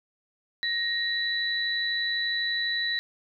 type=tone pair together; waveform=sine; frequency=1873 / 3956 Hz; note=A#6 / B7; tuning=+8 / +2 cents; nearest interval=octave + minor second; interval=1294 cents; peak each=-28 dBFS; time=0.63-2.99 s; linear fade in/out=0 ms; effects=none